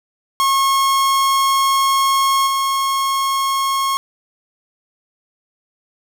45% pulse tone with level steps, 1087 Hz, C#6, 34 cents flat, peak -13 / -16 dBFS, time 0.4-3.97 s, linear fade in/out 0 ms, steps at 2.46 s, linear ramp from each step 20 ms, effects none

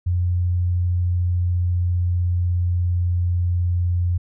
sine tone with pitch glide, 88.7 to 88.04 Hz, F2 to F2, +27 to +14 cents, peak -17 dBFS, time 0.06-4.18 s, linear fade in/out 10 ms, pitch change -13 cents, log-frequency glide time 0.82-3.62 s, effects none

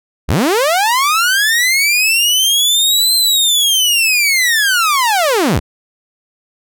sawtooth linear two-way sweep, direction up then down, 41.84 to 4142 to 41.84 Hz, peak -7 dBFS, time 0.28-5.6 s, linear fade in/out 20 ms, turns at 3.15 s, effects none

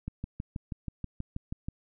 click train, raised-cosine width 5 ms, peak -22 dBFS, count 11, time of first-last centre 0.08-1.685 s, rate 6.23 Hz, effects none

